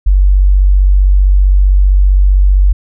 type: tone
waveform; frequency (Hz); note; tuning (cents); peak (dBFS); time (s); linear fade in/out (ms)
sine; 47.7; G1; -47; -4; 0.06-2.73; 10
effects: none